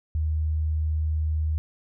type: tone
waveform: sine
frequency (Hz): 77.78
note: D#2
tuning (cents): 0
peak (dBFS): -22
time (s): 0.15-1.58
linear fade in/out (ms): 0
effects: none